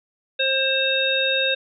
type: harmonic tone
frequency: 532 Hz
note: C5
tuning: 29 cents sharp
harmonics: 1 / 3 / 5 / 7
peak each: -24 / -26 / -24 / -22 dBFS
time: 0.39-1.55 s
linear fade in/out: 10 ms
effects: none